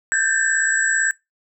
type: tone cluster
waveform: sine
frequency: 1560 / 1618 / 1779 / 7760 Hz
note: G6 / G#6 / A6 / B8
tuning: -9 / -46 / +19 / -31 cents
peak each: -22 dBFS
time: 0.12-1.11 s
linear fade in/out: 0 ms
effects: noise-tail reverb RT60 0.2 s tail -23 dB re dry